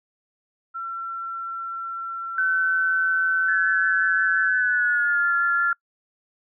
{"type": "tone", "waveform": "sine", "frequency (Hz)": 1354, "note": "E6", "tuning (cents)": 46, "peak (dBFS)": -28, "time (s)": [0.74, 4.5], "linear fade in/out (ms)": 20}
{"type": "tone with pitch glide", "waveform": "sine", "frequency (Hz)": [1520, 1385.8], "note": ["F#6", "F6"], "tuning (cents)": [46, -14], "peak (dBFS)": -19, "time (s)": [2.38, 5.73], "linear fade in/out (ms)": 2, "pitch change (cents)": -160, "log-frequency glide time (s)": [4.51, 5.32]}
{"type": "tone with vibrato", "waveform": "sine", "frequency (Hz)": 1713, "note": "A6", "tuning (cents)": -47, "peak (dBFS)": -24, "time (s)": [3.48, 5.72], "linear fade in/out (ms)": 5, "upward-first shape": "sine", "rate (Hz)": 5.7, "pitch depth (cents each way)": 18}
{"effects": ["noise-tail reverb RT60 0.1 s tail -26 dB re dry"]}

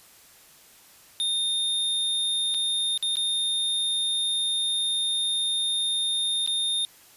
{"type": "tone with dropouts", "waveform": "square", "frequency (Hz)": 3649, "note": "A#7", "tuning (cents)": -38, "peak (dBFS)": -24, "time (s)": [1.2, 6.85], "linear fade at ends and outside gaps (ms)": 0, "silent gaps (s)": [[2.542, 2.546], [2.976, 3.026], [3.156, 3.169], [6.463, 6.475]], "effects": ["white hiss -53 dBFS RMS until 7.16 s", "resampled to 32000 Hz"]}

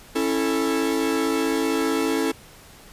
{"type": "chord", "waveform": "45% pulse", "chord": "A major", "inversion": "first", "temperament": "equal with one note detuned", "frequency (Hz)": [274.2, 329.6, 440], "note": ["C#4", "E4", "A4"], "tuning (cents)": [-19, 0, 0], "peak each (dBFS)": -25, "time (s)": [0.15, 2.32], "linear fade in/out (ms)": 10, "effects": ["pink hiss -47 dBFS RMS until 2.92 s", "resampled to 32000 Hz"]}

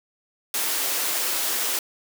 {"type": "high-pass noise", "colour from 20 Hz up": "white", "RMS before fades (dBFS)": -25, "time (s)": [0.54, 1.79], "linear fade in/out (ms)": 2, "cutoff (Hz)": 280, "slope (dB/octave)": 24, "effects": []}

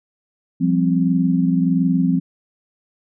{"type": "chord", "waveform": "sine", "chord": "F suspended second", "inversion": "none", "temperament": "equal", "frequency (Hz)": [174.61, 196, 261.6], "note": ["F3", "G3", "C4"], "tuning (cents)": [0, 0, 0], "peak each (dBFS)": [-17, -22, -18], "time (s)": [0.6, 2.2], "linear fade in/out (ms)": 20, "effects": []}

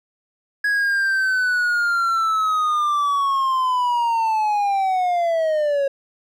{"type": "linear sweep", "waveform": "triangle", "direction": "down", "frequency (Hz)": [1670, 546], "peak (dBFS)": -15, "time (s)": [0.64, 5.88], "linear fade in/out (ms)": 5, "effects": []}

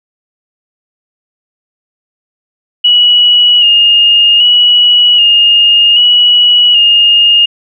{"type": "tone with vibrato", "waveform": "sine", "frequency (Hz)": 2883, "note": "F#7", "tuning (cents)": -46, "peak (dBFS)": -3, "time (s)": [2.84, 7.46], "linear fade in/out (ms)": 10, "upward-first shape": "square", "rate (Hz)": 0.64, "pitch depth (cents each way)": 27, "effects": []}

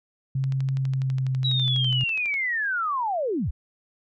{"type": "tone with pitch glide", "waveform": "sine", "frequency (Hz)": [134, 128.02], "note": ["C3", "C3"], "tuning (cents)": [42, -37], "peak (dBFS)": -22, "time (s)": [0.35, 2.04], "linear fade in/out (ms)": 5, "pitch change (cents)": -79, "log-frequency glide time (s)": [0.76, 1.85]}
{"type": "click train", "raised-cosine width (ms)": 0.2, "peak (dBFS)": -24, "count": 24, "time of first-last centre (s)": [0.44, 2.341], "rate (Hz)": 12.1}
{"type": "linear sweep", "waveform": "sine", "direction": "down", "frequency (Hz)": [3921, 40.44], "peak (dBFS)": -23, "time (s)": [1.44, 3.51], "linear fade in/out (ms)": 10}
{"effects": []}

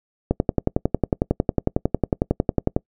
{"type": "click train", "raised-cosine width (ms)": 2, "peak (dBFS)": -4, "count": 28, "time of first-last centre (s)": [0.31, 2.765], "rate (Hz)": 11, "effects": ["noise-tail reverb RT60 0.1 s tail -25 dB re dry"]}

